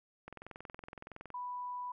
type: click train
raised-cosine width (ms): 0.5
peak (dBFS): -31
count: 23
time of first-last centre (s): 0.28-1.303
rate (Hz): 21.5
type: tone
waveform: sine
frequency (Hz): 988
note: B5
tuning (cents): 0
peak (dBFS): -38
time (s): 1.34-1.92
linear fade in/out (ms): 5
effects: none